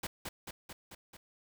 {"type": "noise with echo", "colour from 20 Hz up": "pink", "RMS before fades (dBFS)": -38, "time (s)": [0.03, 0.07], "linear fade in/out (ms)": 5, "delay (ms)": 220, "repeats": 5, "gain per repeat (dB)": -3, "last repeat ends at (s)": 1.17, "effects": []}